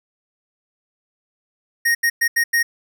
square tone bursts at uneven times, 1864.7 Hz, A#6, in tune, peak -15 dBFS, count 5, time 1.85-1.95 / 2.03-2.1 / 2.21-2.28 / 2.36-2.44 / 2.53-2.63 s, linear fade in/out 10 ms, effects none

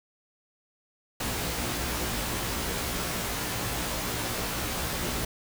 pink noise with comb filter, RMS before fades -31 dBFS, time 1.2-5.25 s, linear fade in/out 5 ms, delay 17 ms, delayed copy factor +0.9, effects none

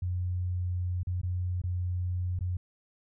sine tone with dropouts, 89.9 Hz, F#2, 49 cents flat, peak -28 dBFS, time 0.02-2.57 s, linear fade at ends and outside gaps 5 ms, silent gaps 1.032-1.07 / 1.215-1.232 / 1.617-1.637 / 2.391-2.408 s, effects none

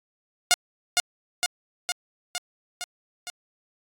5% pulse tone with echo, 715 Hz, F5, 41 cents sharp, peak -4 dBFS, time 0.51-0.54 s, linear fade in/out 0 ms, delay 460 ms, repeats 6, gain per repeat -3 dB, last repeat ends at 3.3 s, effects AAC 64 kbps

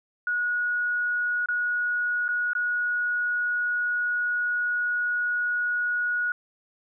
sine tone with dropouts, 1455 Hz, F#6, 29 cents flat, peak -23 dBFS, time 0.27-6.32 s, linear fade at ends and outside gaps 2 ms, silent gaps 1.459-1.486 / 2.281-2.288 / 2.533-2.551 s, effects none

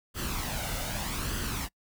pink noise with flanger, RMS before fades -33 dBFS, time 0.14-1.69 s, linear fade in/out 50 ms, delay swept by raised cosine 0.64 to 1.42 ms, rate 0.82 Hz, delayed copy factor +0.55, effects noise-tail reverb RT60 0.1 s tail -26 dB re dry

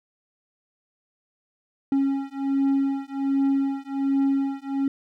triangle beating tone pair, 273.5 / 274.8 Hz, C#4 / C#4, -23 / -15 cents, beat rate 1.3 Hz, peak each -22 dBFS, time 1.92-4.88 s, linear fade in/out 2 ms, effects none

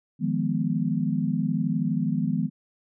sine chord, F half-diminished seventh, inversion third, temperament equal, 155.56 / 174.61 / 207.7 / 246.9 Hz, Eb3 / F3 / Ab3 / Cb4, 0 / 0 / 0 / 0 cents, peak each -28 dBFS, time 0.19-2.5 s, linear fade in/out 50 ms, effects none

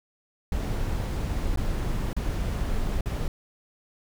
brown noise with dropouts, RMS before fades -27 dBFS, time 0.52-3.28 s, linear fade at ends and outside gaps 2 ms, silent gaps 1.56-1.573 / 2.131-2.165 / 3.009-3.058 s, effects none

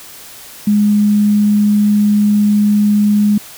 sine tone, 207.7 Hz, G#3, in tune, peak -8 dBFS, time 0.67-3.38 s, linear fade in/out 5 ms, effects white hiss -35 dBFS RMS until 3.57 s

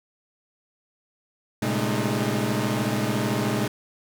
sawtooth tone cluster, 115.5 / 133.8 / 200.3 / 213.8 / 307.5 Hz, A#2 / C3 / G3 / A3 / D#4, -16 / +39 / +38 / -49 / -20 cents, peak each -25 / -26 / -26 / -24 / -26 dBFS, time 1.62-3.68 s, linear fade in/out 5 ms, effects none

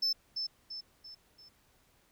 sine tone with echo, 5274 Hz, E8, in tune, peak -25 dBFS, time 0.02-0.13 s, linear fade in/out 10 ms, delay 340 ms, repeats 4, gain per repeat -7 dB, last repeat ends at 1.49 s, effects tanh soft clip ceiling -26 dBFS + pink hiss -68 dBFS RMS until 2.11 s

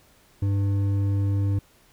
sine tone with hard clipping, 99.4 Hz, G2, 25 cents sharp, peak -22 dBFS, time 0.42-1.59 s, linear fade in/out 5 ms, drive 7 dB, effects pink hiss -58 dBFS RMS until 1.92 s

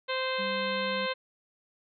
harmonic tone, 520 Hz, C5, 11 cents flat, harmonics 1 / 2 / 3 / 4 / 5 / 6 / 7 / 8, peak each -32 / -35 / -37 / -38 / -39 / -40 / -40 / -41 dBFS, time 0.08-1.14 s, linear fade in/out 20 ms
sine tone, 196 Hz, G3, in tune, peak -37 dBFS, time 0.38-1.07 s, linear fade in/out 20 ms
effects none

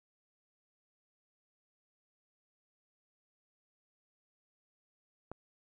click, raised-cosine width 1 ms, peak -28 dBFS, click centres 5.316 s, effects none

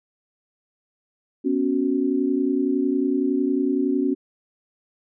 sine chord, B suspended second, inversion none, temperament just, 246.9 / 277.8 / 370.4 Hz, B3 / C#4 / F#4, 0 / +4 / +2 cents, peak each -25 / -21 / -25 dBFS, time 1.44-4.15 s, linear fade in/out 20 ms, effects none

